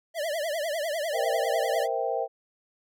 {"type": "tone with vibrato", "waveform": "square", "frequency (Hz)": 622.3, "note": "D#5", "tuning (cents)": 0, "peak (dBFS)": -28, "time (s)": [0.14, 1.88], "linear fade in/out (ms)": 50, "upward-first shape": "triangle", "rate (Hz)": 10, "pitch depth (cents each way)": 190}
{"type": "chord", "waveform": "sine", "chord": "C dominant seventh", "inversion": "third", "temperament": "equal", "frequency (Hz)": [466.2, 523.3, 659.3, 784], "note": ["Bb4", "C5", "E5", "G5"], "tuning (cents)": [0, 0, 0, 0], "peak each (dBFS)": -31, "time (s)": [1.12, 2.28], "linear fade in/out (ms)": 50}
{"effects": []}